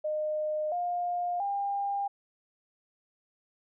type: tone with pitch steps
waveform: sine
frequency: 612 / 707 / 801 Hz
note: D#5 / F5 / G5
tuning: -29 / +21 / +37 cents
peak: -28 dBFS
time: 0.04-2.08 s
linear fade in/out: 10 ms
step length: 680 ms
effects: none